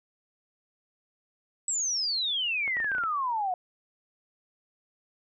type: exponential sweep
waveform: sine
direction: down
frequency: 7902 to 708 Hz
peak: -26 dBFS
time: 1.68-3.54 s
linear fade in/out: 2 ms
type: clicks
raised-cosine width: 0.5 ms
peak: -25 dBFS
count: 8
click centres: 2.678 / 2.769 / 2.802 / 2.845 / 2.917 / 2.95 / 2.983 / 3.037 s
effects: none